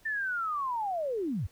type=linear sweep; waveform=sine; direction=down; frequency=1799 to 69.7 Hz; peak=-29 dBFS; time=0.05-1.47 s; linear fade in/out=10 ms; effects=pink hiss -62 dBFS RMS until 1.51 s